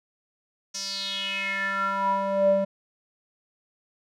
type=tone with band-pass filter sweep; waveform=square; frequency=196 Hz; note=G3; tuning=in tune; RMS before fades=-26 dBFS; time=0.74-2.65 s; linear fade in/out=10 ms; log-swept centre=5800 to 470 Hz; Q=6; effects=none